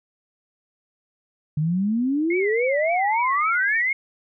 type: exponential sweep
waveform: sine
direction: up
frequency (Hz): 146.83 to 2194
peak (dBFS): -19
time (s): 1.57-3.93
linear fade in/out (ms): 5
type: tone with vibrato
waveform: sine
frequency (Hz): 2104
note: C7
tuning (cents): +9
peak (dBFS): -25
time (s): 2.3-3.82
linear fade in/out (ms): 5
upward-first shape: triangle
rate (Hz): 3.6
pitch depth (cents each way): 170
effects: none